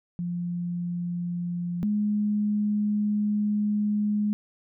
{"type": "tone pair in turn", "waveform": "sine", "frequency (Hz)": [174.61, 208.7], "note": ["F3", "G#3"], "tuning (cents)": [0, 9], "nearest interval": "minor third", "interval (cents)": 309, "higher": "second", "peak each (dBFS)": [-27, -22], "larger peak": "second", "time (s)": [[0.19, 1.83], [1.83, 4.33]], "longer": "second", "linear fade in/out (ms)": 0, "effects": []}